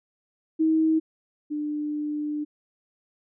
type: tone pair in turn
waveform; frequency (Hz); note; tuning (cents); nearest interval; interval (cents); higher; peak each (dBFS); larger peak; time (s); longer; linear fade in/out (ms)
sine; 318.1 / 298.3; D#4 / D4; +38 / +27; minor second; 111; first; -18 / -26; first; 0.59-1 / 1.5-2.45; second; 20
effects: none